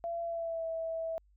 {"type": "tone with pitch glide", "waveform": "sine", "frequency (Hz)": [678, 653.8], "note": ["E5", "E5"], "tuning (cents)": [49, -14], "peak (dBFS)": -33, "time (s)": [0.04, 1.18], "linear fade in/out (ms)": 0, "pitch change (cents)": -63, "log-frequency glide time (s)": [0.23, 0.66], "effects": ["added 50 Hz sine -62 dBFS peak until 1.36 s"]}